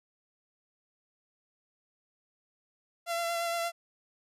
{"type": "tone with vibrato", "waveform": "sawtooth", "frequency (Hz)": 680, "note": "F5", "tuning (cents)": -46, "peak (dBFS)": -26, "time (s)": [3.06, 3.72], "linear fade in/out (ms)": 50, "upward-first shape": "sine", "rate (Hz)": 8.6, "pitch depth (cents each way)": 17, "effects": ["resampled to 32000 Hz"]}